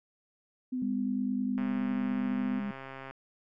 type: tone with vibrato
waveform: sine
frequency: 253.5 Hz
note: B3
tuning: 45 cents sharp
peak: -30 dBFS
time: 0.72-2.6 s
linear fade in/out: 10 ms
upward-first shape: sine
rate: 12 Hz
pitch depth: 15 cents each way
type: tone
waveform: sine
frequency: 203.7 Hz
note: G#3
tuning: 33 cents flat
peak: -32 dBFS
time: 0.82-2.71 s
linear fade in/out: 2 ms
type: click train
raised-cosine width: 0.5 ms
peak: -28 dBFS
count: 206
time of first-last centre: 1.58-3.11 s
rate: 134 Hz
effects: none